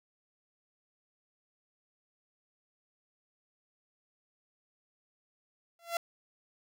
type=tone with exponential growth; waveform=sawtooth; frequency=680 Hz; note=F5; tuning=46 cents flat; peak=-23 dBFS; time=5.79-5.97 s; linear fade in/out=2 ms; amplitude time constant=39 ms; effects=none